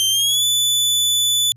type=tone with pitch glide; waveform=sawtooth; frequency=3136 to 3480 Hz; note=G7 to A7; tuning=0 to -20 cents; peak=-12 dBFS; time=0-1.52 s; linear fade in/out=0 ms; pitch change=+180 cents; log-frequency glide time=0.1-0.44 s; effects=added 119 Hz sine -44 dBFS peak until 1.56 s + resampled to 32000 Hz